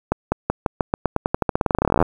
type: accelerating click train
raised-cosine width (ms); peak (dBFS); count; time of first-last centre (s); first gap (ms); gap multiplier
1; -3; 30; 0.12-2.026; 200; 0.9
effects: 7-bit